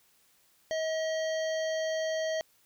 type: harmonic tone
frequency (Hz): 637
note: D#5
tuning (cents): +41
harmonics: 1 / 3 / 5 / 7 / 9 / 10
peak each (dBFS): -29 / -39 / -43 / -46 / -48 / -49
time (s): 0.71-2.41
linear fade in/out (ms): 0
effects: white hiss -66 dBFS RMS until 2.65 s